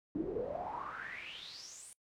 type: noise with band-pass filter sweep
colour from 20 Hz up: brown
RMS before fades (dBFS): -42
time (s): 0.15-1.93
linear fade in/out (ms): 0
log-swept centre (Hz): 290 to 9700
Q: 8.5
effects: noise-tail reverb RT60 0.1 s tail -23 dB re dry